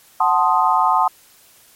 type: chord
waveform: sine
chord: F# diminished seventh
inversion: none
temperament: equal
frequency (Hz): 740 / 880 / 1046.5 / 1244.5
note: F#5 / A5 / C6 / Eb6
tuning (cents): 0 / 0 / 0 / 0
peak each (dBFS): -19 / -17 / -18 / -19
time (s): 0.2-1.08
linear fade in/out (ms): 5
effects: white hiss -50 dBFS RMS until 1.75 s + MP3 64 kbps